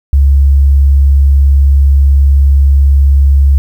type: tone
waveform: sine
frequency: 69.3 Hz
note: C#2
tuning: in tune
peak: -3 dBFS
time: 0.13-3.58 s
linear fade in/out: 0 ms
effects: 7-bit